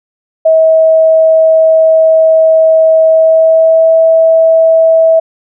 sine tone with pitch glide, 642 to 650.2 Hz, E5 to E5, -46 to -24 cents, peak -3 dBFS, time 0.45-5.2 s, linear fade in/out 10 ms, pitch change +22 cents, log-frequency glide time 3.07-3.93 s, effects none

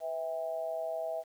sine tone with amplitude modulation, 650 Hz, E5, 24 cents flat, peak -29 dBFS, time 0-1.24 s, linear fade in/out 50 ms, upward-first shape sine, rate 152 Hz, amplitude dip 80%, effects 10-bit

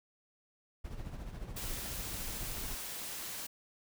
brown noise with tremolo, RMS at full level -40 dBFS, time 0.84-2.75 s, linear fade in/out 10 ms, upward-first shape triangle, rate 14 Hz, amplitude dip 60%
white noise, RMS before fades -42 dBFS, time 1.56-3.47 s, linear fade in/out 10 ms
effects none

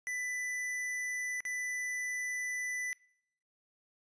square tone with dropouts, 1991 Hz, B6, 14 cents sharp, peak -35 dBFS, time 0.07-2.93 s, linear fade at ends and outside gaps 0 ms, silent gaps 1.405-1.452 s, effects noise-tail reverb RT60 0.7 s tail -24 dB re dry + resampled to 22050 Hz

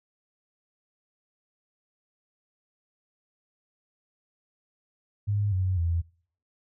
sine tone with pitch steps, 102.7 / 93.09 / 84.39 Hz, G#2 / F#2 / E2, -19 / +11 / +41 cents, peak -23 dBFS, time 5.27-6.02 s, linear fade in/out 20 ms, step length 250 ms, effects noise-tail reverb RT60 0.5 s tail -23 dB re dry

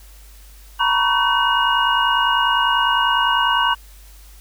sine tone cluster, 928 / 978 / 1115 / 1525 / 2867 Hz, A#5 / B5 / C#6 / G6 / F7, -8 / -17 / +10 / -48 / +45 cents, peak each -21 dBFS, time 0.79-3.75 s, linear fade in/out 20 ms, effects added 50 Hz sine -41 dBFS peak until 4.4 s + white hiss -49 dBFS RMS until 4.4 s

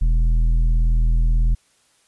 triangle tone with tanh clipping, 40.8 Hz, E1, 17 cents flat, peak -15 dBFS, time 0.01-1.55 s, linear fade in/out 10 ms, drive 12 dB, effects white hiss -60 dBFS RMS until 2.07 s + resampled to 24000 Hz

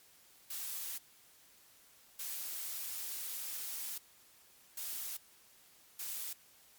blue noise bursts at uneven times, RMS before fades -41 dBFS, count 4, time 0.5-0.98 / 2.19-3.98 / 4.77-5.17 / 5.99-6.33 s, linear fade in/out 5 ms, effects white hiss -63 dBFS RMS until 6.78 s + MP3 96 kbps

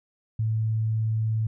sine tone, 110.4 Hz, A2, 6 cents sharp, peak -22 dBFS, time 0.39-1.47 s, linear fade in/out 5 ms, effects none

